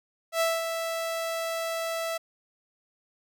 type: tone with ADSR envelope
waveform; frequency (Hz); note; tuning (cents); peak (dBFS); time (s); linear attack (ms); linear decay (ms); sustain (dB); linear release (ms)
sawtooth; 659.3; E5; 0; -18; 0.32-2.18; 85; 210; -7; 12
effects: none